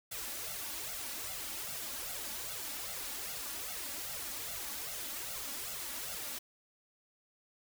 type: noise with flanger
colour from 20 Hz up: white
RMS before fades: -41 dBFS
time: 0.11-6.39 s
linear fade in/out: 10 ms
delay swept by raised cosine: 1.4 to 3.6 ms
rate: 2.5 Hz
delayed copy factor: +0.9
effects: none